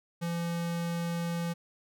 square tone, 170 Hz, F3, 46 cents flat, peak -31 dBFS, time 0.21-1.54 s, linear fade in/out 20 ms, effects none

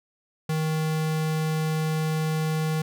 square tone, 157.1 Hz, D#3, 17 cents sharp, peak -24 dBFS, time 0.49-2.82 s, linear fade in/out 5 ms, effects none

